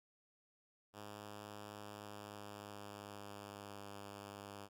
5% pulse tone with pitch glide, 103.83 to 101.05 Hz, G#2 to G#2, 0 to -47 cents, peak -38 dBFS, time 0.93-4.69 s, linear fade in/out 50 ms, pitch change -47 cents, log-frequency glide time 1.77-4.02 s, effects none

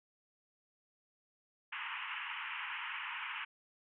white band-pass noise, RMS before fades -42 dBFS, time 1.72-3.45 s, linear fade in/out 10 ms, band 870 to 3000 Hz, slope 96 dB/octave, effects none

